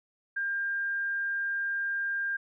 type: tone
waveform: sine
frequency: 1600 Hz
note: G6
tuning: 35 cents sharp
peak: -28 dBFS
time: 0.36-2.37 s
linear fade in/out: 10 ms
effects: none